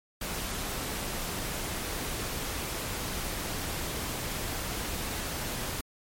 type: noise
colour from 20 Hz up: pink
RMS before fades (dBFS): -34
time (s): 0.21-5.81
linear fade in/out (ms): 5
effects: MP3 64 kbps